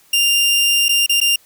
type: tone with dropouts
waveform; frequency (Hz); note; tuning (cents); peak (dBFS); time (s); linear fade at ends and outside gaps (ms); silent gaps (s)
sawtooth; 2794; F7; 0; -9; 0.13-1.36; 5; 0.884-0.891 / 1.063-1.094 / 1.203-1.213
effects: white hiss -52 dBFS RMS until 1.45 s